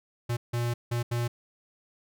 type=tone bursts at uneven times; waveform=square; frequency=119.3 Hz; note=A#2; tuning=41 cents sharp; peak=-27 dBFS; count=4; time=0.29-0.37 / 0.53-0.74 / 0.91-1.03 / 1.11-1.28 s; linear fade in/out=10 ms; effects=none